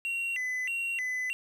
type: tone with vibrato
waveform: triangle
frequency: 2349 Hz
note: D7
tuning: in tune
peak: -28 dBFS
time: 0.05-1.33 s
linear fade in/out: 0 ms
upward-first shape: square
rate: 1.6 Hz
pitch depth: 270 cents each way
effects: 10-bit